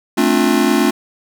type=chord; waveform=square; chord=D minor seventh; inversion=second; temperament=just; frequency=220.2 / 264.3 / 293.7 / 352.4 Hz; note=A3 / C4 / D4 / F4; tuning=+2 / +18 / 0 / +16 cents; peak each=-18 dBFS; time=0.17-0.91 s; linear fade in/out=10 ms; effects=none